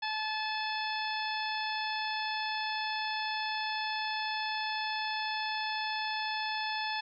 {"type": "harmonic tone", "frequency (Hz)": 866, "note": "A5", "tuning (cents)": -28, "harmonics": [1, 2, 3, 4, 5, 6], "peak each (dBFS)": [-35, -38, -40, -41, -42, -43], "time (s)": [0.02, 7.01], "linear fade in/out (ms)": 10, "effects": []}